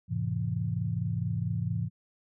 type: tone cluster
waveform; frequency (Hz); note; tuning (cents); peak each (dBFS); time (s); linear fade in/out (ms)
sine; 88.5 / 108.6 / 133.1 / 168.1; F2 / A2 / C3 / E3; +23 / -22 / +30 / +34; -39 / -31 / -34 / -33; 0.08-1.9; 50
effects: none